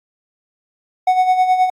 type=tone with tremolo; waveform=triangle; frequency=740 Hz; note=F#5; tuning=in tune; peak=-7 dBFS; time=1.07-1.7 s; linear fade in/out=5 ms; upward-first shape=sine; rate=9.5 Hz; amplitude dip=60%; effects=AAC 64 kbps